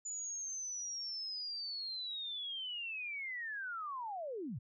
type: linear sweep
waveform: sine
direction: down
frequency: 6990 to 94.6 Hz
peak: -39 dBFS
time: 0.05-4.59 s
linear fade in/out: 10 ms
effects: none